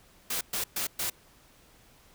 white noise bursts, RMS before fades -31 dBFS, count 4, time 0.3-1.1 s, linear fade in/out 5 ms, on 110 ms, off 120 ms, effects pink hiss -59 dBFS RMS until 2.14 s

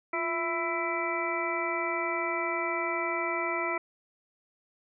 harmonic tone with a mistuned harmonic, 332.1 Hz, E4, 13 cents sharp, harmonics 1 / 2 / 3 / 4 / 6 / 7, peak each -35 / -35 / -35 / -35 / -35 / -35 dBFS, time 0.13-3.78 s, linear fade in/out 5 ms, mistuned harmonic 1, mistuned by +79 cents, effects none

